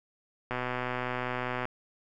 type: click train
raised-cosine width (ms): 0.5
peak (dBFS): -17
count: 144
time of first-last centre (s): 0.51-1.654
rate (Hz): 125
effects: none